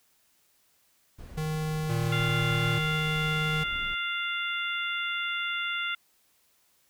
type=noise; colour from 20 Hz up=brown; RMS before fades=-43 dBFS; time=1.18-3.95 s; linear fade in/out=10 ms
type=tone with pitch glide; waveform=square; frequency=155.56 to 154.66 Hz; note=D#3 to D#3; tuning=0 to -10 cents; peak=-29 dBFS; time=1.37-3.64 s; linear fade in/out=10 ms; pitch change=-10 cents; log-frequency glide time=2.3-3.41 s
type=tone with vibrato; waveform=square; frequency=116.1 Hz; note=A#2; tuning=7 cents flat; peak=-29 dBFS; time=1.89-2.79 s; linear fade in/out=10 ms; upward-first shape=sine; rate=9.2 Hz; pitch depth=11 cents each way
type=harmonic tone; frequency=696 Hz; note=F5; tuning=6 cents flat; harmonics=2 / 3 / 4 / 5; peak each=-32 / -34 / -35 / -36 dBFS; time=2.12-5.95 s; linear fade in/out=5 ms
effects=white hiss -67 dBFS RMS until 6.89 s